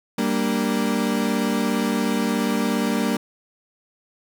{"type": "chord", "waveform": "35% pulse", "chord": "G minor", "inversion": "none", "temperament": "equal", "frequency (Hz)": [196, 233.1, 293.7], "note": ["G3", "Bb3", "D4"], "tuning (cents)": [0, 0, 0], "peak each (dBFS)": [-23, -21, -25], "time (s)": [0.18, 3.17], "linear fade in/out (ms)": 5, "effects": ["9-bit"]}